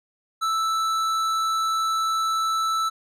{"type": "tone with tanh clipping", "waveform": "sine", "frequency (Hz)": 1318.5, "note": "E6", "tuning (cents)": 0, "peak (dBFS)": -23, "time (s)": [0.41, 2.9], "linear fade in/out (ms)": 20, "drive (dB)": 14, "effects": []}